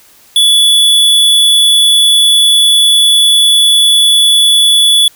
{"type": "tone", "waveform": "square", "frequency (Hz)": 3430, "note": "A7", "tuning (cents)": -45, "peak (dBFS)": -5, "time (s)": [0.36, 5.08], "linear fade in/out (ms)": 2, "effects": ["white hiss -43 dBFS RMS until 5.15 s"]}